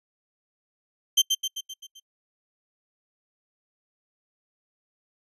30% pulse tone with echo, 3128 Hz, G7, 4 cents flat, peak -12 dBFS, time 1.17-1.22 s, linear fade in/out 10 ms, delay 130 ms, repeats 6, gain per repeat -5 dB, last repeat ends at 2 s, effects noise-tail reverb RT60 0.1 s tail -26 dB re dry + resampled to 32000 Hz

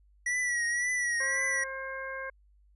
square tone with vibrato, 1934 Hz, B6, 37 cents flat, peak -28 dBFS, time 0.26-1.64 s, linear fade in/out 5 ms, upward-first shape triangle, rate 1.9 Hz, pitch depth 63 cents each way
harmonic tone, 533 Hz, C5, 32 cents sharp, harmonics 1 / 2 / 3 / 4, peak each -40 / -42 / -38 / -44 dBFS, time 1.2-2.3 s, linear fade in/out 5 ms
effects added 50 Hz sine -59 dBFS peak until 2.75 s + resampled to 24000 Hz

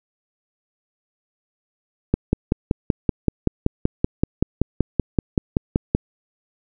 click train, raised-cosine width 3 ms, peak -3 dBFS, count 21, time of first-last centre 2.14-5.95 s, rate 5.25 Hz, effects none

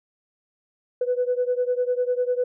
sine beating tone pair, 492.7 / 502.7 Hz, B4 / B4, -4 / +31 cents, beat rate 10 Hz, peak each -22 / -24 dBFS, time 1.01-2.44 s, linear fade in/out 5 ms, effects tanh soft clip ceiling -14 dBFS

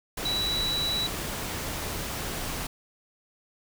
sine tone in noise, 3927 Hz, B7, 11 cents flat, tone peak -26 dBFS, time 0.25-1.07 s, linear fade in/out 5 ms, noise pink, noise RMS -33 dBFS, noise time 0.17-2.67 s, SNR +4 dB, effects none

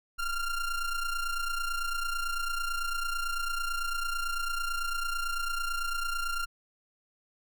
square ring-modulated tone, 698.5 Hz, F5, in tune, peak -27 dBFS, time 0.18-6.46 s, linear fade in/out 20 ms, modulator 684 Hz, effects none

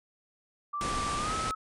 sine tone with pitch glide, 1171 to 1291.8 Hz, D6 to E6, -5 to -35 cents, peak -31 dBFS, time 0.73-1.55 s, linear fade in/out 10 ms, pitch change +170 cents, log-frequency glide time 1.17-1.34 s
pink low-pass noise, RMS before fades -35 dBFS, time 0.81-1.51 s, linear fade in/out 0 ms, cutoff 10000 Hz, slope 96 dB/octave
effects none

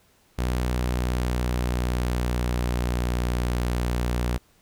sawtooth tone with pitch glide, 61.6 to 60.44 Hz, B1 to B1, -4 to -37 cents, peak -19 dBFS, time 0.38-4.38 s, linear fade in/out 10 ms, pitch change -33 cents, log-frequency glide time 0.78-3.22 s, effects pink hiss -61 dBFS RMS until 4.61 s

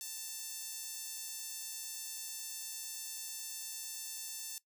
sawtooth tone with high-pass filter, 891 Hz, A5, 22 cents sharp, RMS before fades -44 dBFS, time 0.01-4.58 s, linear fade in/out 0 ms, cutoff 6400 Hz, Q 1.2, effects noise-tail reverb RT60 0.1 s tail -19 dB re dry

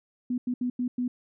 sine tone bursts at uneven times, 247.4 Hz, B3, 3 cents sharp, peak -25 dBFS, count 5, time 0.3-0.38 / 0.47-0.54 / 0.61-0.7 / 0.79-0.88 / 0.98-1.08 s, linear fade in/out 5 ms, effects none

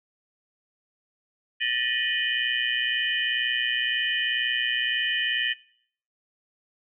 sine tone cluster, 1775 / 1897 / 2471 / 2945 / 3066 Hz, A6 / A#6 / D#7 / F#7 / G7, +15 / +30 / -13 / -9 / -39 cents, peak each -30 dBFS, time 1.6-5.54 s, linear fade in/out 20 ms, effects noise-tail reverb RT60 0.6 s tail -21 dB re dry

